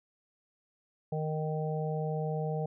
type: harmonic tone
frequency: 155.1 Hz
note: D#3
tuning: 5 cents flat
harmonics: 1 / 3 / 4 / 5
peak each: -32 / -36 / -40 / -40 dBFS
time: 1.12-2.66 s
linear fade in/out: 5 ms
effects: none